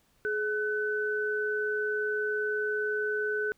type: tone pair together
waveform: sine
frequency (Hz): 422.8 / 1505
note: G#4 / F#6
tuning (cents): +31 / +29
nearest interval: octave + minor seventh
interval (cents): 2198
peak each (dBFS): -30 / -30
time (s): 0.25-3.52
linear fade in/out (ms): 0
effects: pink hiss -68 dBFS RMS until 3.57 s